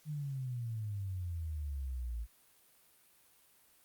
sine exponential sweep, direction down, 155 to 54.7 Hz, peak -36 dBFS, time 0.05-2.27 s, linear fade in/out 50 ms, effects white hiss -66 dBFS RMS until 3.84 s + Opus 48 kbps

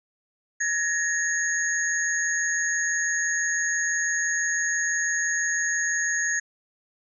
sine tone cluster, 1693 / 1859 / 6630 Hz, G#6 / A#6 / G#8, +33 / -5 / -4 cents, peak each -27 dBFS, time 0.6-6.4 s, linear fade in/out 10 ms, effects none

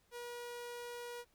sawtooth tone, 480.9 Hz, B4, 46 cents flat, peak -40 dBFS, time 0.11-1.25 s, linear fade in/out 50 ms, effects pink hiss -73 dBFS RMS until 1.34 s

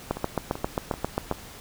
two click trains, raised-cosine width 1 ms, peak -19 / -10 dBFS, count 4 / 10, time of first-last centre 0.17-1.324 / 0.11-1.313 s, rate 2.6 / 7.48 Hz, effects pink hiss -44 dBFS RMS until 1.6 s

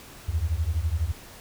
sine beating tone pair, 74.4 / 86.4 Hz, D2 / F2, +23 / -18 cents, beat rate 12 Hz, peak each -26 dBFS, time 0.28-1.12 s, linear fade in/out 10 ms, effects pink hiss -46 dBFS RMS until 1.4 s

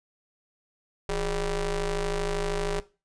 sawtooth ring-modulated tone, 191.6 Hz, G3, 39 cents flat, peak -20 dBFS, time 1.09-2.8 s, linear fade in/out 2 ms, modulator 218 Hz, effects noise-tail reverb RT60 0.3 s tail -17 dB re dry + resampled to 22050 Hz

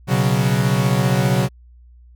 45% pulse chord, B suspended second, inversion none, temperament equal, 123.47 / 138.59 / 185 Hz, B2 / C#3 / F#3, 0 / 0 / 0 cents, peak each -19 / -19 / -20 dBFS, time 0.07-1.49 s, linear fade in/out 50 ms, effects added 60 Hz sine -43 dBFS peak until 2.15 s

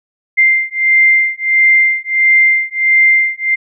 sine beating tone pair, 2093 / 2094.5 Hz, C7 / C7, 0 / +1 cents, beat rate 1.5 Hz, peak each -11 dBFS, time 0.37-3.56 s, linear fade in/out 20 ms, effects none

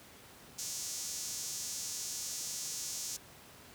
sawtooth tone with high-pass filter, 243.6 Hz, B3, 24 cents flat, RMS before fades -40 dBFS, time 0.58-3.17 s, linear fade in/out 10 ms, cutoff 6200 Hz, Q 2.5, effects pink hiss -55 dBFS RMS until 3.74 s + high-pass 80 Hz 12 dB/octave

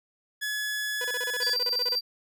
sawtooth tone, 1700 Hz, G#6, 40 cents sharp, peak -25 dBFS, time 0.41-1.55 s, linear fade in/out 20 ms
sawtooth tone bursts, 493.9 Hz, B4, in tune, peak -29 dBFS, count 15, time 1.01-1.954 s, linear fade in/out 2 ms, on 34 ms, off 31 ms
triangle tone with tremolo, 4699 Hz, D8, in tune, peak -21 dBFS, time 1.41-2.01 s, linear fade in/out 20 ms, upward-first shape triangle, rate 20 Hz, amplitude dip 60%
effects none

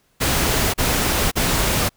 pink noise bursts, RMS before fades -19 dBFS, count 3, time 0.2-1.894 s, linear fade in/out 20 ms, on 540 ms, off 37 ms, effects pink hiss -62 dBFS RMS until 1.96 s

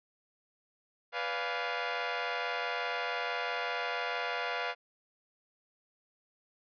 15% pulse chord, B diminished seventh, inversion none, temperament equal with one note detuned, 493.9 / 579.9 / 698.5 / 830.6 Hz, B4 / D5 / F5 / Ab5, 0 / -22 / 0 / 0 cents, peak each -31 / -34 / -29 / -35 dBFS, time 1.12-4.75 s, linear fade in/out 50 ms, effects resampled to 11025 Hz

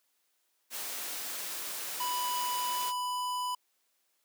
white noise, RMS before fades -38 dBFS, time 0.7-2.93 s, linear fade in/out 50 ms
square tone with pitch glide, 988 to 994.3 Hz, B5 to B5, 0 to +11 cents, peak -32 dBFS, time 2-3.55 s, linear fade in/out 5 ms, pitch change +11 cents, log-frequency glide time 2.45-3.22 s
effects white hiss -75 dBFS RMS until 4.24 s + high-pass 300 Hz 12 dB/octave

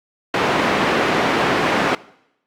pink band-pass noise, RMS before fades -18 dBFS, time 0.34-1.95 s, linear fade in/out 2 ms, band 240 to 2400 Hz, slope 12 dB/octave, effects noise-tail reverb RT60 0.8 s tail -21 dB re dry + Opus 48 kbps

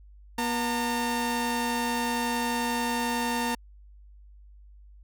sawtooth tone pair together, 240.4 / 910.5 Hz, B3 / A#5, -46 / -41 cents, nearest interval octave + major seventh, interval 2305 cents, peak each -25 dBFS, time 0.38-3.55 s, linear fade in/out 5 ms, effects added 50 Hz sine -48 dBFS peak until 5.03 s

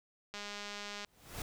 click train, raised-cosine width 0.2 ms, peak -26 dBFS, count 146, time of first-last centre 0.34-1.047 s, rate 205 Hz
pink noise with exponential growth, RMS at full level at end -39 dBFS, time 1.03-1.42 s, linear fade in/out 2 ms, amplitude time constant 83 ms
effects none

